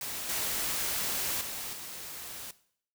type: noise with level steps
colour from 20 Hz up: white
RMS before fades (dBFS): -37 / -32 / -38 / -42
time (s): 0.01-2.51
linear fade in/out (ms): 2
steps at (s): 0.29 / 1.41 / 1.73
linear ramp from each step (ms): 2
effects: noise-tail reverb RT60 0.6 s tail -17 dB re dry